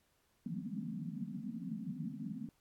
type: band-pass noise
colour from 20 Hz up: white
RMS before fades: -42 dBFS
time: 0.46-2.49 s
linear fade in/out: 2 ms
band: 150 to 260 Hz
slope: 96 dB/octave
effects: pink hiss -75 dBFS RMS until 2.6 s + AAC 64 kbps